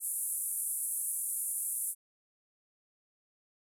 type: band-pass noise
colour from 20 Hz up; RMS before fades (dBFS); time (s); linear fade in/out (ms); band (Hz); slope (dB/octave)
pink; -35; 0-1.95; 50; 9000 to 12000; 48
effects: none